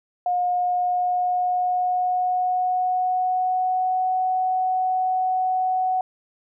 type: tone with pitch glide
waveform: sine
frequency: 717 to 743.6 Hz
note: F5 to F#5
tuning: +45 to +8 cents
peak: -19 dBFS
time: 0.26-6.01 s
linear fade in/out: 2 ms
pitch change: +63 cents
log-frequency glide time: 0.43-4.13 s
effects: none